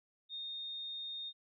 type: tone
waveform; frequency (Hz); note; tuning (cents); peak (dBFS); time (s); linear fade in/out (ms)
sine; 3680; A#7; -23; -40; 0.29-1.33; 50
effects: none